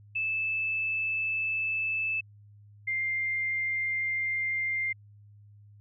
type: tone pair in turn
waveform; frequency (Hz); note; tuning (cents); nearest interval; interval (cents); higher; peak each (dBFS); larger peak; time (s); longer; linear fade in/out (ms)
sine; 2626 / 2102; E7 / C7; -7 / +7; major third; 386; first; -27 / -27; neither; 0.15-2.21 / 2.87-4.93; neither; 10
effects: added 103 Hz sine -51 dBFS peak until 5.8 s